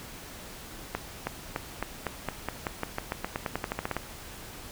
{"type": "accelerating click train", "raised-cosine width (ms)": 0.5, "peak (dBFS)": -14, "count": 21, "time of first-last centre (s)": [0.95, 3.966], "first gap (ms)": 320, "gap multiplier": 0.91, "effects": ["pink hiss -44 dBFS RMS until 4.71 s"]}